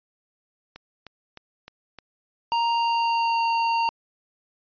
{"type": "click train", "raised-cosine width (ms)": 0.2, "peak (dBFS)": -23, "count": 5, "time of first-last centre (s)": [0.76, 1.987], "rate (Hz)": 3.26}
{"type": "tone with pitch glide", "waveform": "square", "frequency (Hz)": [932, 921.3], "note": ["A#5", "A#5"], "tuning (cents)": [-1, -21], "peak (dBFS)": -21, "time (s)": [2.52, 3.89], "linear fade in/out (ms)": 0, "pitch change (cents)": -20, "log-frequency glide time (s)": [2.71, 3.42]}
{"effects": ["resampled to 11025 Hz"]}